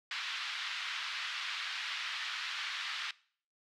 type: band-pass noise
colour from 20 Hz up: white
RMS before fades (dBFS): -39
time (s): 0.11-3.11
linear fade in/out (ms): 2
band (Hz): 1200 to 3900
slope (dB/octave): 24
effects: noise-tail reverb RT60 0.5 s tail -21 dB re dry